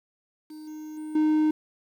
triangle tone with level steps, 308.3 Hz, D#4, 16 cents flat, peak -37 / -34 / -31 / -17 dBFS, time 0.5-1.51 s, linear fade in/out 5 ms, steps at 0.67 / 0.97 / 1.15 s, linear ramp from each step 5 ms, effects 9-bit

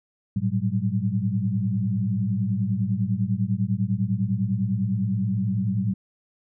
sine tone cluster, 106.9 / 116.7 / 186.2 / 196.3 Hz, A2 / A#2 / F#3 / G3, -49 / +2 / +11 / +3 cents, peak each -27 dBFS, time 0.36-5.94 s, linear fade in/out 5 ms, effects none

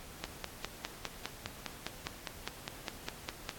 click train, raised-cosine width 0.2 ms, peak -18 dBFS, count 17, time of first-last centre 0.24-3.492 s, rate 4.92 Hz, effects pink hiss -50 dBFS RMS until 3.58 s + AAC 64 kbps

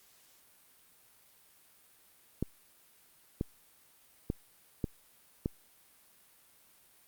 clicks, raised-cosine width 3 ms, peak -18 dBFS, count 5, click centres 2.426 / 3.411 / 4.301 / 4.842 / 5.459 s, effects white hiss -63 dBFS RMS until 7.07 s + Opus 48 kbps

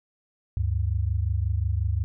sine tone pair together, 73.42 / 99.01 Hz, D2 / G2, 0 / +18 cents, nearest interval perfect fourth, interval 518 cents, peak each -25 dBFS, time 0.57-2.04 s, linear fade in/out 0 ms, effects none

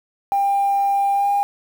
sine tone with pitch glide, 797 to 807.2 Hz, G5 to G#5, +28 to -49 cents, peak -14 dBFS, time 0.32-1.43 s, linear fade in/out 0 ms, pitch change +23 cents, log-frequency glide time 1.14-1.3 s, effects tanh soft clip ceiling -12 dBFS + 7-bit

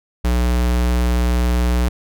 square tone, 60.6 Hz, B1, 32 cents flat, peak -15 dBFS, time 0.24-1.89 s, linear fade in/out 10 ms, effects none

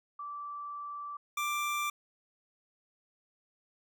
sine / 25% pulse tone pair in turn, 1164 / 1178.9 Hz, D6 / D6, -16 / +6 cents, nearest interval unison, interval 22 cents, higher second, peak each -38 / -27 dBFS, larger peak second, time 0.19-1.17 / 1.37-1.9 s, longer first, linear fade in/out 5 ms, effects none

